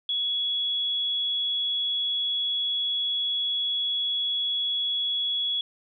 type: tone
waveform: sine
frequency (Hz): 3365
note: G#7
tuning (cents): +22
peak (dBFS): -24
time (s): 0.09-5.61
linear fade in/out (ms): 2
effects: none